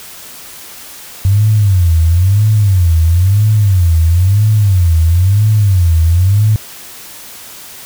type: tone with vibrato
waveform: sine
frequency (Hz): 93.5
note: F#2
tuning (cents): +19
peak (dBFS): -6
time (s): 1.25-6.56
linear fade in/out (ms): 0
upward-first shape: sine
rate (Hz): 1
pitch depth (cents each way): 250
effects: white hiss -32 dBFS RMS until 7.85 s